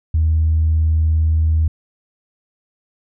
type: tone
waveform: sine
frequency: 79.4 Hz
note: D#2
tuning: 36 cents sharp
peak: -11 dBFS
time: 0.14-1.68 s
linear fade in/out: 5 ms
effects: tanh soft clip ceiling -8 dBFS